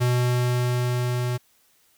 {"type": "tone with level ramp", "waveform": "square", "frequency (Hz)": 123.47, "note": "B2", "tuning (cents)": 0, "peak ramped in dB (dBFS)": [-19, -24], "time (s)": [0, 1.38], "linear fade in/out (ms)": 20, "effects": ["white hiss -62 dBFS RMS until 1.97 s"]}